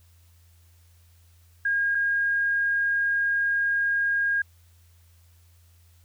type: tone pair in turn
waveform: sine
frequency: 1625 / 1625 Hz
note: G#6 / G#6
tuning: -38 / -38 cents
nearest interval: unison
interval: 0 cents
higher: neither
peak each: -21 dBFS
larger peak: neither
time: 1.65-1.95 / 1.95-4.42 s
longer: second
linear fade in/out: 5 ms
effects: added 85 Hz sine -54 dBFS peak until 6.04 s + white hiss -64 dBFS RMS until 6.04 s